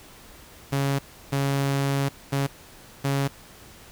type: tone bursts at uneven times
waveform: sawtooth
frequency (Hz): 138.59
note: C#3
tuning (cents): 0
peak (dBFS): -18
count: 4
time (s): 0.72-0.99 / 1.32-2.09 / 2.32-2.47 / 3.04-3.28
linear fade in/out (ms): 10
effects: pink hiss -48 dBFS RMS until 3.91 s